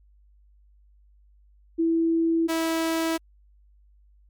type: tone pair in turn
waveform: sine / sawtooth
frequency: 329.6 / 326.2 Hz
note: E4 / E4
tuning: 0 / -18 cents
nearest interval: unison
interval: 18 cents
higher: first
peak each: -19 dBFS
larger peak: neither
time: 1.78-2.48 / 2.48-3.18 s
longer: neither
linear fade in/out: 20 ms
effects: added 50 Hz sine -54 dBFS peak until 4.29 s + MP3 96 kbps